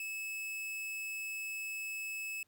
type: tone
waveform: 45% pulse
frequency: 2600 Hz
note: E7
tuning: 24 cents flat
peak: -38 dBFS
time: 0-2.43 s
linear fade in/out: 2 ms
effects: pink hiss -75 dBFS RMS until 2.47 s